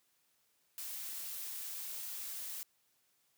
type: noise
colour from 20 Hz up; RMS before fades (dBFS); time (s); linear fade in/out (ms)
blue; -43; 0.78-2.63; 0
effects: white hiss -75 dBFS RMS until 3.37 s + high-pass 80 Hz 12 dB/octave